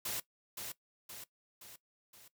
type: noise with echo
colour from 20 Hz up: white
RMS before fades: -38 dBFS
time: 0.05-0.2 s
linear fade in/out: 5 ms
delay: 520 ms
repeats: 4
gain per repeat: -5 dB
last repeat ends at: 2.28 s
effects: noise-tail reverb RT60 0.1 s tail -18 dB re dry